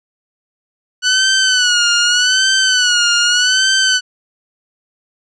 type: tone with vibrato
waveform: 15% pulse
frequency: 1480 Hz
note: F#6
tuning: in tune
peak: -4 dBFS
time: 1.02-4.01 s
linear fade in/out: 50 ms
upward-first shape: sine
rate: 0.83 Hz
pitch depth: 80 cents each way
effects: resampled to 22050 Hz